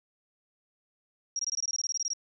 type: tone bursts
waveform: sine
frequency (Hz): 5630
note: F8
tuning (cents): +13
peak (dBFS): -28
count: 15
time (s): 1.36-2.134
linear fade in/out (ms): 2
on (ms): 32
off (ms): 21
effects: none

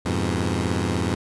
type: chord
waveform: 15% pulse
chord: F diminished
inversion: none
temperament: equal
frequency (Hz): 87.31 / 103.83 / 123.47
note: F2 / Ab2 / Cb3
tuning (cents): 0 / 0 / 0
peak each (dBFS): -18 / -20 / -23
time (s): 0.05-1.15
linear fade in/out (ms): 10
effects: resampled to 24000 Hz

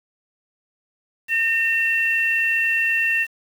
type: tone pair together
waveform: sine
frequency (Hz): 1827.3 / 2712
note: A#6 / E7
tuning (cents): -35 / +49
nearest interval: perfect fifth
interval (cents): 684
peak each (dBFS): -20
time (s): 1.28-3.27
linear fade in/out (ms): 50
effects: 7-bit

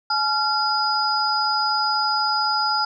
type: tone cluster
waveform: sine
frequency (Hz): 851 / 1377 / 4956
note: G#5 / F6 / D#8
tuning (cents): +42 / -25 / -8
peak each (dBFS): -23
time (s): 0.1-2.85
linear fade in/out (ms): 5
effects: none

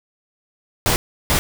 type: noise bursts at uneven times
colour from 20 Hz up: pink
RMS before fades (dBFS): -17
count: 2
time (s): 0.86-0.96 / 1.3-1.39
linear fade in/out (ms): 0
effects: none

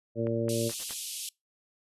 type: harmonic tone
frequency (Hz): 115.1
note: A#2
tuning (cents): -22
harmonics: 1 / 2 / 3 / 4 / 5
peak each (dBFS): -33 / -33 / -33 / -33 / -33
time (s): 0.15-0.72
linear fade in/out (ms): 50
type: click train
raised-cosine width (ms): 0.5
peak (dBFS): -28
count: 4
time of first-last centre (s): 0.27-0.908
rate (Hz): 4.7
type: band-pass noise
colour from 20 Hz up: white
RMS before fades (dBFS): -38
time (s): 0.49-1.29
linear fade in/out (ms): 2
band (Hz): 2700 to 12000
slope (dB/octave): 48
type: noise bursts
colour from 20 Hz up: white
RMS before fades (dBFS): -43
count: 3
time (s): 0.69-0.94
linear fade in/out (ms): 10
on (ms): 54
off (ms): 44
effects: noise-tail reverb RT60 0.2 s tail -25 dB re dry + resampled to 32000 Hz

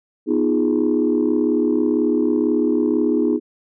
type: chord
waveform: sine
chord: F half-diminished seventh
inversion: second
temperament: equal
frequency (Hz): 246.9 / 311.1 / 349.2 / 415.3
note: Cb4 / Eb4 / F4 / Ab4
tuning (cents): 0 / 0 / 0 / 0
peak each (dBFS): -20 / -18 / -22 / -21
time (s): 0.26-3.4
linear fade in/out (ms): 50
effects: tanh soft clip ceiling -8 dBFS

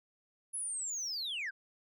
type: linear sweep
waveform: sine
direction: down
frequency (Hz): 10548 to 1479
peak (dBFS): -33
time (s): 0.53-1.51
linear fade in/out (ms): 20
effects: tanh soft clip ceiling -34 dBFS

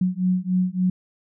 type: beating tone pair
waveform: sine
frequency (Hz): 181.6 / 185.1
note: F#3 / F#3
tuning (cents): -32 / +1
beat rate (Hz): 3.5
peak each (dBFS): -22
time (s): 0.01-0.9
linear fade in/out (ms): 5
effects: none

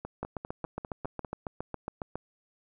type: two click trains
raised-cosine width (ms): 1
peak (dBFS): -20 / -23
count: 15 / 7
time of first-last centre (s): 0.23-2.156 / 0.05-1.248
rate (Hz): 7.27 / 5.01
effects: none

